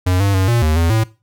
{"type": "tone with pitch steps", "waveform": "square", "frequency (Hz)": [91.3, 99.4, 94.6, 118.2, 77.7, 83.4, 111], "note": ["F#2", "G2", "F#2", "A#2", "D#2", "E2", "A2"], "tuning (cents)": [-23, 25, 39, 24, -2, 21, 16], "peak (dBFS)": -13, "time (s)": [0.06, 1.04], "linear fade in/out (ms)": 10, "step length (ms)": 140, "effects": ["noise-tail reverb RT60 0.3 s tail -19 dB re dry"]}